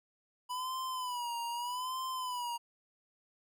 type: tone with vibrato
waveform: square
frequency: 987.8 Hz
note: B5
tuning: in tune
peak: -36 dBFS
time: 0.49-2.58 s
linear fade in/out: 20 ms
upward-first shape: sine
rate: 0.81 Hz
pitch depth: 89 cents each way
effects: none

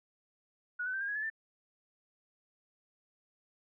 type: tone with pitch steps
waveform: sine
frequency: 1460 / 1508.9 / 1559.4 / 1611.6 / 1665.5 / 1721.3 / 1778.9 Hz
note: F#6 / F#6 / G6 / G6 / G#6 / A6 / A6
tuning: -24 / +34 / -10 / +48 / +4 / -38 / +18 cents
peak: -33 dBFS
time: 0.79-1.301 s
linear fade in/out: 10 ms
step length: 73 ms
effects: none

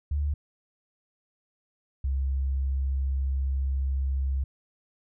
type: tone pair in turn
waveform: sine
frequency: 72.8 / 67.22 Hz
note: D2 / C2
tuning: -15 / +47 cents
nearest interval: minor second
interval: 138 cents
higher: first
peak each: -24 / -24 dBFS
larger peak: neither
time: 0.11-0.34 / 2.04-4.44 s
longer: second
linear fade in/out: 5 ms
effects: none

